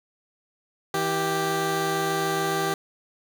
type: tone pair together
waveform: 15% pulse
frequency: 162.12 / 392 Hz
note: E3 / G4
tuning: -29 / 0 cents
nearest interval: octave + minor third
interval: 1529 cents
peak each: -23 / -18 dBFS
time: 0.94-2.74 s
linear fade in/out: 2 ms
effects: none